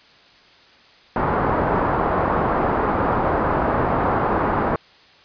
white low-pass noise, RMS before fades -20 dBFS, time 1.16-4.76 s, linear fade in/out 2 ms, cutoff 1200 Hz, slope 24 dB/octave, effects white hiss -50 dBFS RMS until 5.24 s + resampled to 11025 Hz

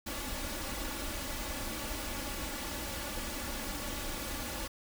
pink noise with comb filter, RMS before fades -38 dBFS, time 0.06-4.68 s, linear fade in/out 10 ms, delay 3.5 ms, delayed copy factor +0.7, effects none

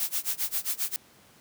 blue noise with tremolo, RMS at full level -27 dBFS, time 0-0.96 s, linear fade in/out 0 ms, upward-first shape sine, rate 7.5 Hz, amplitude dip 95%, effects pink hiss -57 dBFS RMS until 1.4 s + high-pass 100 Hz 12 dB/octave

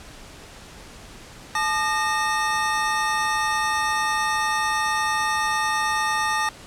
square tone cluster, 867 / 1212 / 1850 Hz, A5 / D#6 / A#6, -26 / -46 / -14 cents, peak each -26 dBFS, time 1.55-6.49 s, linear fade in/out 2 ms, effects pink hiss -43 dBFS RMS until 6.66 s + low-pass 9000 Hz 12 dB/octave

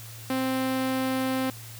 sawtooth tone with notch filter, 261.6 Hz, C4, in tune, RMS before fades -27 dBFS, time 0.3-1.5 s, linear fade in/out 2 ms, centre 6600 Hz, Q 1.5, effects added 113 Hz sine -42 dBFS peak until 1.79 s + white hiss -45 dBFS RMS until 1.79 s

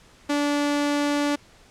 sawtooth tone, 290 Hz, D4, 22 cents flat, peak -17 dBFS, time 0.29-1.36 s, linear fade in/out 10 ms, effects pink hiss -53 dBFS RMS until 1.7 s + low-pass 8000 Hz 12 dB/octave

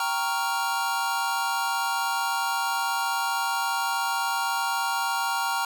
square chord, G half-diminished seventh, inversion none, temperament equal, 784 / 932.3 / 1108.7 / 1396.9 Hz, G5 / Bb5 / Db6 / F6, 0 / 0 / 0 / 0 cents, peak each -32 / -29 / -34 / -30 dBFS, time 0-5.65 s, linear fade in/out 2 ms, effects none

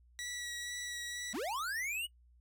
15% pulse tone with vibrato, 1936 Hz, B6, 35 cents flat, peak -33 dBFS, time 0.19-1.33 s, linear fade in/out 0 ms, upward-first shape sine, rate 2.1 Hz, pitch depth 17 cents each way
square linear sweep, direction up, 174.6 to 2960 Hz, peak -36 dBFS, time 1.33-2.07 s, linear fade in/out 20 ms
effects noise-tail reverb RT60 0.1 s tail -20 dB re dry + added 60 Hz sine -61 dBFS peak until 2.4 s

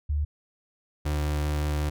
sine / 35% pulse tone pair in turn, 73.9 / 74.54 Hz, D2 / D2, +11 / +26 cents, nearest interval unison, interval 15 cents, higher second, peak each -23 / -23 dBFS, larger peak neither, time 0.09-0.25 / 1.05-1.9 s, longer second, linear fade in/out 10 ms, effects none

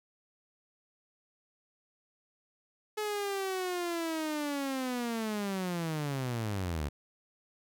sawtooth linear sweep, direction down, 428.4 to 69 Hz, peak -28 dBFS, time 2.97-6.89 s, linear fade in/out 10 ms, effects none

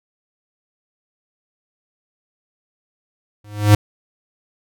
square tone with exponential growth, 104.3 Hz, G#2, 8 cents sharp, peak -5 dBFS, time 3.44-3.75 s, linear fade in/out 5 ms, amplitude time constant 66 ms, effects none

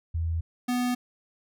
sine / square tone pair in turn, 82.41 / 247 Hz, E2 / B3, 0 / 0 cents, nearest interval octave + perfect fifth, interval 1900 cents, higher second, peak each -25 dBFS, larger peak neither, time 0.14-0.41 / 0.68-0.95 s, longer neither, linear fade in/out 10 ms, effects none

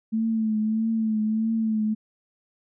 sine tone with vibrato, 220 Hz, A3, in tune, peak -21 dBFS, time 0.12-1.95 s, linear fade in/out 20 ms, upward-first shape triangle, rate 1.6 Hz, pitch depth 49 cents each way, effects none

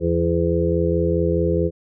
harmonic tone with a mistuned harmonic, 84.7 Hz, E2, 48 cents sharp, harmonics 1 / 2 / 4 / 5 / 6, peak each -23 / -23 / -23 / -23 / -23 dBFS, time 0-1.71 s, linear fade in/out 50 ms, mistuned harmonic 1, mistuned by -50 cents, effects none

